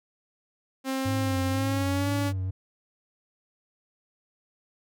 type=tone with pitch glide; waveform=sawtooth; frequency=265.5 to 284.6 Hz; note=C4 to C#4; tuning=+25 to +46 cents; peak=-23 dBFS; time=0.84-2.33 s; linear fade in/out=50 ms; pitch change=+121 cents; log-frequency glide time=1.52-2.08 s
type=tone with vibrato; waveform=triangle; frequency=99.2 Hz; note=G2; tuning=21 cents sharp; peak=-25 dBFS; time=1.05-2.51 s; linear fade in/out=10 ms; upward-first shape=sine; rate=2 Hz; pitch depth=110 cents each way
effects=none